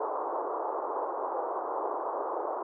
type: band-pass noise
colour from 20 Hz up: white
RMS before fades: -33 dBFS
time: 0-2.63 s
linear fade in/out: 5 ms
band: 350 to 1100 Hz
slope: 48 dB/octave
effects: none